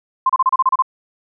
sine tone bursts, 1046.5 Hz, C6, in tune, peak -10 dBFS, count 9, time 0.26-0.823 s, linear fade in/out 5 ms, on 35 ms, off 31 ms, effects none

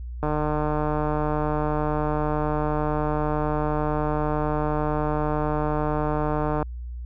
click train, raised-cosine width 1 ms, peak -12 dBFS, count 967, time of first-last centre 0.23-6.627 s, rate 151 Hz, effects added 60 Hz sine -31 dBFS peak until 7.05 s

